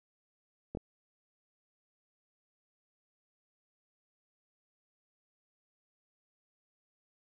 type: clicks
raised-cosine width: 2 ms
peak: -25 dBFS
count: 2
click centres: 0.75 / 0.772 s
effects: none